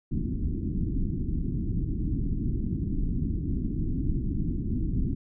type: low-pass noise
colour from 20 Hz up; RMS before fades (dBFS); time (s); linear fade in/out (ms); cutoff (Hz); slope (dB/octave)
pink; -28; 0.11-5.15; 10; 320; 48
effects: none